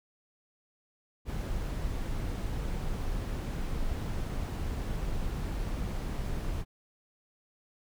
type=noise; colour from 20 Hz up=brown; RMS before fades=-33 dBFS; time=1.25-6.65 s; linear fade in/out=50 ms; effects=none